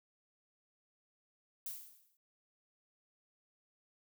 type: noise with exponential decay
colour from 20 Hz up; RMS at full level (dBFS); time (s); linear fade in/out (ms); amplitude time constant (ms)
violet; -40; 1.66-2.17; 2; 110
effects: none